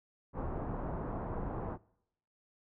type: low-pass noise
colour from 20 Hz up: pink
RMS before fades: -38 dBFS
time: 0.33-1.78 s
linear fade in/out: 50 ms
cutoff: 1100 Hz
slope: 24 dB/octave
effects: noise-tail reverb RT60 0.8 s tail -24 dB re dry